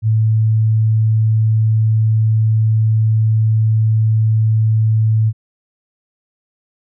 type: tone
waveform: sine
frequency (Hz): 110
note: A2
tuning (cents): 0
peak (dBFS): -10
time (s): 0.02-5.33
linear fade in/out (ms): 50
effects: none